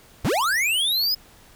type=linear sweep; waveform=square; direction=up; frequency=43.89 to 5120 Hz; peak=-20 dBFS; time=0.24-1.15 s; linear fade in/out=10 ms; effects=pink hiss -51 dBFS RMS until 1.55 s